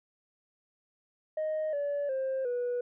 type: tone with pitch steps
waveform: sine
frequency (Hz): 622.3 / 574 / 529.4 / 488.2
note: D#5 / D5 / C5 / B4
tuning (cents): 0 / -40 / +20 / -20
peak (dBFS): -27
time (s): 1.37-2.81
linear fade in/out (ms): 5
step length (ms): 360
effects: tanh soft clip ceiling -27 dBFS